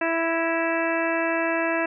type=harmonic tone with a mistuned harmonic; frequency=330.4 Hz; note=E4; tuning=4 cents sharp; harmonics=1 / 2 / 3 / 4 / 5 / 6 / 7 / 8; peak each=-27 / -26 / -31 / -34 / -29 / -33 / -36 / -32 dBFS; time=0.01-1.86 s; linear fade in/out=5 ms; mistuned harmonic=6; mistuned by=-24 cents; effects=none